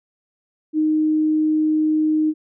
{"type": "tone", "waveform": "sine", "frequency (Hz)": 309.7, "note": "D#4", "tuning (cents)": -8, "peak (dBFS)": -15, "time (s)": [0.73, 2.34], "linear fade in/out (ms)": 50, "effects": []}